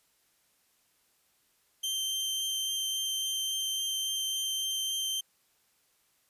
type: tone with vibrato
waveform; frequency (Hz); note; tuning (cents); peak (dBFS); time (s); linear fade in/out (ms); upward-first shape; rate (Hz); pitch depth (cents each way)
sawtooth; 3136; G7; 0; -27; 1.83-5.21; 10; triangle; 3.6; 9
effects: white hiss -70 dBFS RMS until 6.29 s + resampled to 32000 Hz